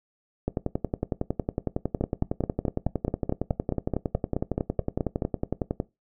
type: two click trains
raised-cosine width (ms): 2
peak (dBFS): -12 / -12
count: 16 / 59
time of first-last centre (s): 2.01-5.222 / 0.48-5.801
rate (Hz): 4.67 / 10.9
effects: noise-tail reverb RT60 0.2 s tail -19 dB re dry